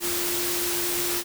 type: tone in noise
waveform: sine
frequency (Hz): 349.2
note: F4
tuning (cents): 0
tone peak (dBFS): -31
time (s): 0-1.24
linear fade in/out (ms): 50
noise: white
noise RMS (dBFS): -27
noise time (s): 0-1.24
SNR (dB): -7
effects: none